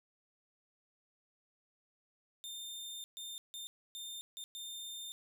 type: tone bursts at uneven times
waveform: sawtooth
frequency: 3614 Hz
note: A7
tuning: 46 cents sharp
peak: -40 dBFS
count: 6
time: 2.44-3.04 / 3.17-3.38 / 3.54-3.67 / 3.95-4.21 / 4.37-4.44 / 4.55-5.12 s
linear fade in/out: 0 ms
effects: none